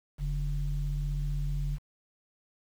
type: tone pair together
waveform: sine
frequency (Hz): 42.62 / 143.8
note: F1 / D3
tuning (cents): -41 / -36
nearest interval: octave + major sixth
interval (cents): 2105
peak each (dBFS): -29 / -32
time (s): 0.18-1.79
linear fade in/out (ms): 50
effects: tanh soft clip ceiling -21 dBFS + 9-bit